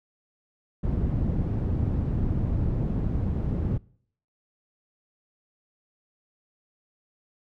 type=low-pass noise; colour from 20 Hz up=white; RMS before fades=-26 dBFS; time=0.83-3.78 s; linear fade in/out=10 ms; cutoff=140 Hz; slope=12 dB/octave; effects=noise-tail reverb RT60 0.6 s tail -24 dB re dry